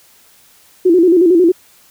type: tone with vibrato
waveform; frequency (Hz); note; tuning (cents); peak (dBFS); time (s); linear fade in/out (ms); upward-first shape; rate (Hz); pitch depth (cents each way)
sine; 349.2; F4; 0; -6; 0.85-1.52; 10; square; 11; 88
effects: white hiss -48 dBFS RMS until 1.9 s